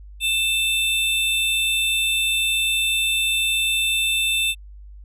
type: tone pair together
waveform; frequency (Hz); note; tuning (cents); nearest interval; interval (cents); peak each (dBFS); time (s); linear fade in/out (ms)
square; 2641 / 3582; E7 / A7; +3 / +30; perfect fourth; 527; -22; 0.2-4.55; 50
effects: added 50 Hz sine -38 dBFS peak until 5.04 s + resampled to 32000 Hz

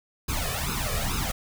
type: noise with flanger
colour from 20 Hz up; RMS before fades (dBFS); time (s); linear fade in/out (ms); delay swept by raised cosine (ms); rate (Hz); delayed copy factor
pink; -28; 0.28-1.32; 10; 0.77 to 1.69; 2.3; +1
effects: none

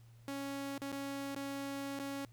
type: tone with dropouts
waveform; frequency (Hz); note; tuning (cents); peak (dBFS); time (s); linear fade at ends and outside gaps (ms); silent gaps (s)
sawtooth; 277.2; C#4; 0; -35; 0.28-2.25; 0; 0.779-0.818 / 0.918-0.926 / 1.347-1.362 / 1.989-1.998
effects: added 116 Hz sine -56 dBFS peak until 2.32 s + pink hiss -70 dBFS RMS until 2.32 s

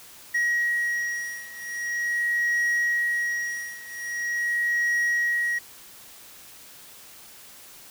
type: beating tone pair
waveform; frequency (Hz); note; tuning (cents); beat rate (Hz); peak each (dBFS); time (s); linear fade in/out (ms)
triangle; 1900 / 1900.43; A#6 / A#6; +33 / +33; 0.43; -26 / -24; 0.34-5.59; 10
effects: white hiss -47 dBFS RMS until 7.9 s

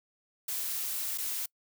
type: noise with dropouts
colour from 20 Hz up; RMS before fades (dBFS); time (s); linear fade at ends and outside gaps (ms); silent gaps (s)
blue; -34; 0.48-1.46; 5; 1.177-1.182
effects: noise-tail reverb RT60 0.1 s tail -26 dB re dry

